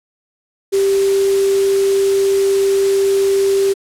sine tone in noise, 392 Hz, G4, in tune, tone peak -11 dBFS, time 0.72-3.74 s, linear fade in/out 20 ms, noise white, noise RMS -27 dBFS, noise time 0.72-3.74 s, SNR +13 dB, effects low-pass 10000 Hz 12 dB/octave

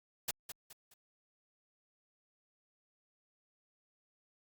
white noise with echo, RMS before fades -35 dBFS, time 0.28-0.31 s, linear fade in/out 5 ms, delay 210 ms, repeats 3, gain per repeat -9 dB, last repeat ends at 0.94 s, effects Opus 48 kbps

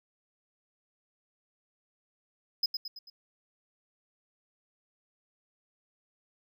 triangle tone with echo, 5060 Hz, D#8, 28 cents sharp, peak -23 dBFS, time 2.63-2.66 s, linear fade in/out 5 ms, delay 110 ms, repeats 4, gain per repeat -6 dB, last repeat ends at 3.1 s, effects none

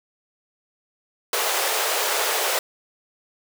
pink high-pass noise, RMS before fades -23 dBFS, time 1.33-2.59 s, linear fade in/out 2 ms, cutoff 410 Hz, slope 48 dB/octave, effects none

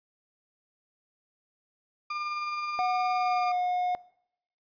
35% pulse tone with tremolo, 1200 Hz, D6, 37 cents sharp, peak -28 dBFS, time 2.1-3.52 s, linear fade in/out 5 ms, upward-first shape sine, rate 19 Hz, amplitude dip 30%
triangle tone with pitch glide, 735 to 721.5 Hz, F#5 to F#5, -12 to -44 cents, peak -23 dBFS, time 2.79-3.95 s, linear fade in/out 0 ms, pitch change -32 cents, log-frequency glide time 3.15-3.54 s
effects noise-tail reverb RT60 0.7 s tail -21 dB re dry + resampled to 11025 Hz

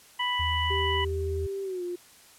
harmonic tone, 987.8 Hz, B5, in tune, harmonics 1 / 2 / 3, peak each -29 / -31 / -30 dBFS, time 0.19-1.05 s, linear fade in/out 10 ms
sine tone, 80.8 Hz, E2, 34 cents flat, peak -29 dBFS, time 0.39-1.47 s, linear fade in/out 10 ms
sine tone with pitch glide, 392 to 353.3 Hz, G4 to F4, 0 to +20 cents, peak -30 dBFS, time 0.7-1.96 s, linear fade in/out 10 ms, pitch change -180 cents, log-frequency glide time 1.63-1.83 s
effects white hiss -54 dBFS RMS until 2.38 s + low-pass 12000 Hz 12 dB/octave

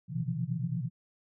sine tone cluster, 119.9 / 129 / 153.8 / 167.8 / 176.5 Hz, A#2 / C3 / D#3 / E3 / F3, +49 / -24 / -20 / +31 / +19 cents, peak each -38 / -35 / -38 / -35 / -39 dBFS, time 0.08-0.9 s, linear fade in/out 50 ms, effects none

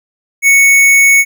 square tone, 2217 Hz, C#7, in tune, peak -5 dBFS, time 0.42-1.25 s, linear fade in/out 50 ms, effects none

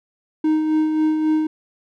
triangle tone with tremolo, 311.1 Hz, D#4, in tune, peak -12 dBFS, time 0.44-1.47 s, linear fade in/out 5 ms, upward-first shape sine, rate 3.7 Hz, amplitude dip 40%, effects none

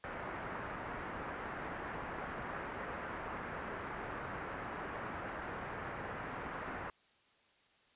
white low-pass noise, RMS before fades -43 dBFS, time 0.04-6.9 s, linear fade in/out 0 ms, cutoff 1700 Hz, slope 24 dB/octave, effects white hiss -69 dBFS RMS until 7.95 s + resampled to 8000 Hz

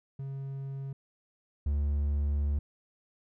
triangle tone pair in turn, 136.4 / 72.26 Hz, C#3 / D2, -28 / -27 cents, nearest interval major seventh, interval 1099 cents, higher first, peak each -33 / -24 dBFS, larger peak second, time 0.19-0.93 / 1.66-2.59 s, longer second, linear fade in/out 5 ms, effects none

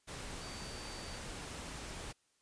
sine tone in noise, 4600 Hz, D8, 37 cents flat, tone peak -52 dBFS, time 0.4-1.19 s, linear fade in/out 20 ms, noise pink, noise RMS -45 dBFS, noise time 0.07-2.13 s, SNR -10 dB, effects white hiss -75 dBFS RMS until 2.41 s + resampled to 22050 Hz

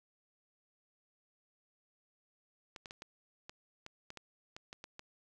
clicks, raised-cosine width 0.2 ms, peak -29 dBFS, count 12, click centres 2.762 / 2.858 / 2.909 / 3.021 / 3.495 / 3.864 / 4.104 / 4.173 / 4.565 / 4.729 / 4.841 / 4.994 s, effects none

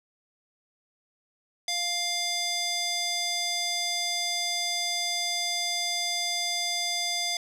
square tone with band-pass filter, 700 Hz, F5, 4 cents sharp, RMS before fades -29 dBFS, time 1.68-7.37 s, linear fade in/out 2 ms, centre 4900 Hz, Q 1.7, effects none

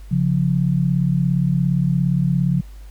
sine tone pair together, 138.59 / 175.88 Hz, C#3 / F3, 0 / +13 cents, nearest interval major third, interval 413 cents, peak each -18 dBFS, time 0.11-2.61 s, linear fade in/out 10 ms, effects added 50 Hz sine -35 dBFS peak until 2.9 s + pink hiss -53 dBFS RMS until 2.9 s

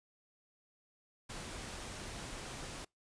pink noise, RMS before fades -45 dBFS, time 1.29-2.85 s, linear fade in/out 10 ms, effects noise-tail reverb RT60 0.2 s tail -26 dB re dry + resampled to 22050 Hz

